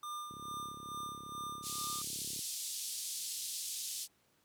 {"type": "tone with tremolo", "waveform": "square", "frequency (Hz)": 1200, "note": "D6", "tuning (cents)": 37, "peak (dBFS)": -40, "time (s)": [0.03, 2.02], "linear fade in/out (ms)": 2, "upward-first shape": "sine", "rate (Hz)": 2.3, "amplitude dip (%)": 60}
{"type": "click train", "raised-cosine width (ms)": 3, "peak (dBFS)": -38, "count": 73, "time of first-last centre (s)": [0.31, 2.391], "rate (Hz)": 34.6}
{"type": "band-pass noise", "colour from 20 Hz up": "white", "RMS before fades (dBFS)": -41, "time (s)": [1.62, 4.08], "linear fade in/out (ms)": 50, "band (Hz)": [3500, 11000], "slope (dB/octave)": 24}
{"effects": ["pink hiss -72 dBFS RMS until 4.44 s", "high-pass 100 Hz 12 dB/octave"]}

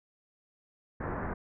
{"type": "low-pass noise", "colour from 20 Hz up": "pink", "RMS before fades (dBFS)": -35, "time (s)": [1, 1.34], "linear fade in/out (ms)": 10, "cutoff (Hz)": 1800, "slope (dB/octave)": 48, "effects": []}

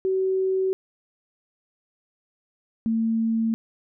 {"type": "tone pair in turn", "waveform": "sine", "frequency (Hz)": [379, 225.4], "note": ["F#4", "A3"], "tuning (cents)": [42, 42], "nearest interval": "major sixth", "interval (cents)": 900, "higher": "first", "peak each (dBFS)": -20, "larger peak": "neither", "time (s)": [[0.05, 0.73], [2.86, 3.54]], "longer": "neither", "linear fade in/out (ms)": 0, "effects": []}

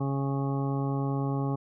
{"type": "harmonic tone", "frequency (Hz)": 137.7, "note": "C#3", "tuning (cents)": -11, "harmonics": [1, 2, 3, 4, 5, 6, 8, 9], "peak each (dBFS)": [-28, -32, -37, -42, -44, -39, -41, -51], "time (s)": [0, 1.56], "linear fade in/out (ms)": 10, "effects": []}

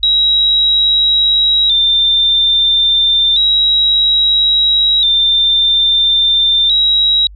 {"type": "tone with vibrato", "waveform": "sine", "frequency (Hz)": 3714, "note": "A#7", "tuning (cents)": -7, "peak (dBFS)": -8, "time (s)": [0.03, 7.27], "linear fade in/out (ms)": 2, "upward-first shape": "square", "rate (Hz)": 0.3, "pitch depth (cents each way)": 62, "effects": ["added 50 Hz sine -32 dBFS peak until 7.35 s"]}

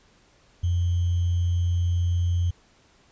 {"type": "tone with sample-and-hold", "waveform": "sine", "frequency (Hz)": 87.31, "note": "F2", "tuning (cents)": 0, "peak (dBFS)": -20, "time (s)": [0.63, 2.51], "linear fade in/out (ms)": 10, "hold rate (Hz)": 3150, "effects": ["pink hiss -59 dBFS RMS until 3.11 s", "resampled to 16000 Hz"]}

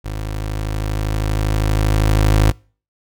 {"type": "tone with level ramp", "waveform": "25% pulse", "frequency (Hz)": 52.6, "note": "G#1", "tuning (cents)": 23, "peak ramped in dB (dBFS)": [-20, -6], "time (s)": [0.04, 2.52], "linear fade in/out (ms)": 20, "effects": ["noise-tail reverb RT60 0.4 s tail -26 dB re dry"]}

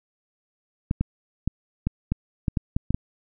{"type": "clicks", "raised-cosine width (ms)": 5, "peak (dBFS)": -10, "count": 10, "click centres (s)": [0.911, 1.01, 1.476, 1.87, 2.12, 2.482, 2.572, 2.765, 2.906, 2.945], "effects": []}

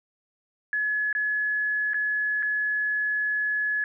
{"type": "tone with dropouts", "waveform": "sine", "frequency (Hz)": 1700, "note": "G#6", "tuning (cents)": 40, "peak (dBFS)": -23, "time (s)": [0.73, 3.84], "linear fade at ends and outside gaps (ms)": 1, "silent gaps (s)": [[1.128, 1.15], [1.934, 1.943], [2.425, 2.429]], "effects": []}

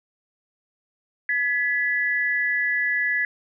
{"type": "tone pair together", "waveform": "sine", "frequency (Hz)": [1696.6, 1975.5], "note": ["G#6", "B6"], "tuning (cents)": [36, 0], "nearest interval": "minor third", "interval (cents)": 264, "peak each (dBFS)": -23, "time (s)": [1.29, 3.25], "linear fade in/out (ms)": 2, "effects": []}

